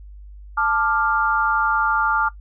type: chord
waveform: sine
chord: D minor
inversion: second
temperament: equal with one note detuned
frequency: 880 / 1184.9 / 1396.9 Hz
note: A5 / D6 / F6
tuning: 0 / +15 / 0 cents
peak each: -22 / -21 / -20 dBFS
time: 0.57-2.29 s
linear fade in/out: 10 ms
effects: noise-tail reverb RT60 0.1 s tail -18 dB re dry + added 50 Hz sine -37 dBFS peak until 2.4 s